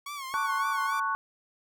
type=tone with vibrato; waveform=sawtooth; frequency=1108.7 Hz; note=C#6; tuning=in tune; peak=-32 dBFS; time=0.06-1 s; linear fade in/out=5 ms; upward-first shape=sine; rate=3.6 Hz; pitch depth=100 cents each way
type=chord; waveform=sine; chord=F# minor; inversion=first; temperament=equal with one note detuned; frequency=891.3 / 1108.7 / 1480 Hz; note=A5 / C#6 / F#6; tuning=+22 / 0 / 0 cents; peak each=-34 / -28 / -32 dBFS; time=0.34-1.15 s; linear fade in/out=0 ms
effects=none